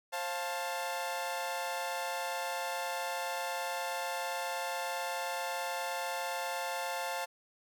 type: chord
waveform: sawtooth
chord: F major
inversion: second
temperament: equal with one note detuned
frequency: 533.9 / 698.5 / 880 Hz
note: C5 / F5 / A5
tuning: +35 / 0 / 0 cents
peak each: -36 / -35 / -34 dBFS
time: 0.12-7.26 s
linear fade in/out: 20 ms
effects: none